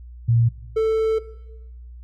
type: tone pair in turn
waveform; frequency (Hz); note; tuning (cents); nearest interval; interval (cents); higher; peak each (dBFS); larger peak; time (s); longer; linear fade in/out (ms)
sine / triangle; 116.54 / 442.2; A#2 / A4; 0 / +9; octave + major seventh; 2309; second; -14; neither; 0.28-0.49 / 0.76-1.19; second; 10
effects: noise-tail reverb RT60 1.0 s tail -17 dB re dry + added 60 Hz sine -37 dBFS peak until 2.03 s